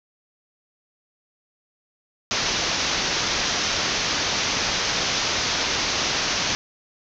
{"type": "low-pass noise", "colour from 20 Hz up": "white", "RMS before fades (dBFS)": -24, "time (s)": [2.31, 6.55], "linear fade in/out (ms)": 0, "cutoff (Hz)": 6400, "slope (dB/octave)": 96, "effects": []}